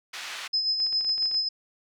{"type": "band-pass noise", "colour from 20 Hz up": "pink", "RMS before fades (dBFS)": -37, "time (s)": [0.13, 0.48], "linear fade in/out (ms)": 10, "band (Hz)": [1600, 4900], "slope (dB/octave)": 12}
{"type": "tone with tremolo", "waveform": "sine", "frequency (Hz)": 5100, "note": "D#8", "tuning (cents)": 42, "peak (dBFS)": -21, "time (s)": [0.53, 1.49], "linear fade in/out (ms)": 10, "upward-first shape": "sine", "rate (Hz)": 7.4, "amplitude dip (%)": 50}
{"type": "clicks", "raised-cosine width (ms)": 0.3, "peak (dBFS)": -30, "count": 11, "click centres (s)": [0.802, 0.866, 0.927, 1.01, 1.047, 1.094, 1.18, 1.225, 1.257, 1.314, 1.345]}
{"effects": []}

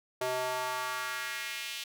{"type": "tone with high-pass filter sweep", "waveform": "square", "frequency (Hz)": 127.2, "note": "C3", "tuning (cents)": -48, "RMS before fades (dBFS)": -35, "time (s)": [0.21, 1.84], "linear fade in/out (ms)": 5, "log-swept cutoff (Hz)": [530, 3100], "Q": 1.9, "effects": []}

